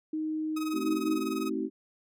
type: tone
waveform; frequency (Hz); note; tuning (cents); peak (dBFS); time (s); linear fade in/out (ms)
sine; 311.8; D#4; +4; -29; 0.13-1.19; 5
type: tone with tremolo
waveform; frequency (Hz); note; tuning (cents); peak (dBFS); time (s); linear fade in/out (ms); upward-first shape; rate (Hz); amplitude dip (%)
sawtooth; 1265; D#6; +28; -31; 0.56-1.5; 10; sine; 20; 80
type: chord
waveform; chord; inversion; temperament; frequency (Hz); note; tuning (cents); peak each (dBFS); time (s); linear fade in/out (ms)
sine; A diminished seventh; none; just; 220 / 264 / 316.8 / 380.2; A3 / C4 / Eb4 / Gb4; 0 / +16 / +31 / +47; -36 / -34 / -33 / -35; 0.72-1.7; 50
effects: none